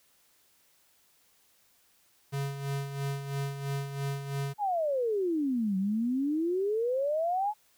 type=tone with tremolo; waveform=square; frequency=139.2 Hz; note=C#3; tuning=8 cents sharp; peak=-30 dBFS; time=2.32-4.54 s; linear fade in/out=20 ms; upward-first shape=sine; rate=3 Hz; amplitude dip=60%
type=exponential two-way sweep; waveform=sine; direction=down then up; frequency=864 to 186.3 to 864 Hz; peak=-26 dBFS; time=4.58-7.54 s; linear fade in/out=50 ms; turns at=5.77 s
effects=white hiss -66 dBFS RMS until 7.77 s